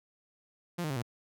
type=tone with pitch steps; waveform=sawtooth; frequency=174.2 / 153.41 / 135.1 / 118.98 Hz; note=F3 / D#3 / C#3 / A#2; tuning=-4 / -24 / -44 / +36 cents; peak=-28 dBFS; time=0.78-1.024 s; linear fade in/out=10 ms; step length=61 ms; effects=none